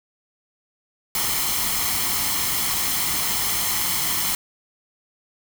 white noise with comb filter, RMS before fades -23 dBFS, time 1.15-4.35 s, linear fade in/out 2 ms, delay 0.95 ms, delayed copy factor +0.55, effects none

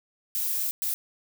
violet noise bursts at uneven times, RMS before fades -28 dBFS, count 2, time 0.35-0.71 / 0.82-0.94 s, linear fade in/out 0 ms, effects none

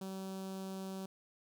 sawtooth tone with notch filter, 191.1 Hz, G3, 44 cents flat, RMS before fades -43 dBFS, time 0.01-1.06 s, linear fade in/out 5 ms, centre 2000 Hz, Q 1, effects none

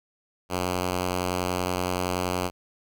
5% pulse tone, 90.6 Hz, F#2, 36 cents flat, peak -14 dBFS, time 0.49-2.51 s, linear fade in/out 50 ms, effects none

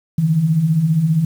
sine beating tone pair, 146.83 / 161.83 Hz, D3 / E3, 0 / -32 cents, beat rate 15 Hz, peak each -21 / -13 dBFS, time 0.18-1.25 s, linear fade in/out 5 ms, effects 7-bit

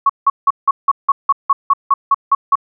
sine tone bursts, 1108.7 Hz, C#6, in tune, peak -7 dBFS, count 13, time 0.06-2.555 s, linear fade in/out 5 ms, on 35 ms, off 170 ms, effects none

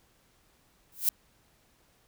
violet noise with exponential growth, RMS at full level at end -21 dBFS, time 0.92-1.09 s, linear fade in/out 1 ms, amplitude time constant 35 ms, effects pink hiss -66 dBFS RMS until 2.07 s

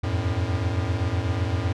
square tone cluster, 84.8 / 92.7 / 109.9 Hz, E2 / F#2 / A2, +50 / +4 / -2 cents, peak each -29 / -27 / -28 dBFS, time 0.03-1.73 s, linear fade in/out 10 ms, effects low-pass 5000 Hz 12 dB/octave

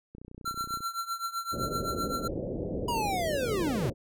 click train, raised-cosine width 3 ms, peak -32 dBFS, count 21, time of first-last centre 0.15-0.806 s, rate 30.5 Hz
square tone with tremolo, 1360 Hz, F6, 46 cents flat, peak -29 dBFS, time 0.45-2.28 s, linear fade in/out 10 ms, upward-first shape triangle, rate 7.8 Hz, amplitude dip 90%
white low-pass noise, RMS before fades -34 dBFS, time 1.51-3.94 s, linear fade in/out 50 ms, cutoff 570 Hz, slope 48 dB/octave
square linear sweep, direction down, 978 to 100 Hz, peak -29 dBFS, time 2.88-3.9 s, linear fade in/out 5 ms
effects none

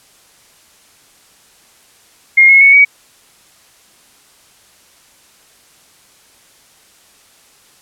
sine tone with pitch steps, 2133 / 2174 / 2216 / 2259 Hz, C7 / C#7 / C#7 / C#7, +33 / -34 / -1 / +32 cents, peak -3 dBFS, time 2.37-2.85 s, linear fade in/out 10 ms, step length 120 ms, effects white hiss -48 dBFS RMS until 7.81 s + low-pass 11000 Hz 12 dB/octave

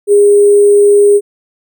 sine tone with sample-and-hold, 408.8 Hz, G#4, 27 cents flat, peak -3 dBFS, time 0.07-1.21 s, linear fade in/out 50 ms, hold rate 8820 Hz, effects none

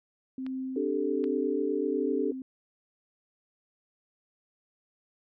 sine tone with tremolo, 261.6 Hz, C4, in tune, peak -31 dBFS, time 0.38-2.42 s, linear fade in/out 2 ms, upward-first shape sine, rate 1.3 Hz, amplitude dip 45%
clicks, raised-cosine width 0.3 ms, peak -30 dBFS, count 2, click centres 0.465 / 1.241 s
sine chord, D suspended fourth, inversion none, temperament equal, 293.7 / 392 / 440 Hz, D4 / G4 / A4, 0 / 0 / 0 cents, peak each -31 dBFS, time 0.76-2.32 s, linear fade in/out 5 ms
effects none

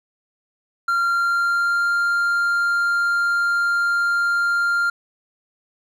triangle tone with pitch glide, 1383 to 1395.8 Hz, F6 to F6, -17 to -1 cents, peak -15 dBFS, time 0.88-4.9 s, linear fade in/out 5 ms, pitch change +16 cents, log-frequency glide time 1.02-1.9 s, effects none

